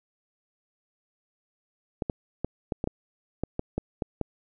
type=clicks; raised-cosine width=2 ms; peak=-14 dBFS; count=11; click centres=2.022 / 2.098 / 2.446 / 2.722 / 2.841 / 2.874 / 3.436 / 3.594 / 3.78 / 4.022 / 4.213 s; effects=none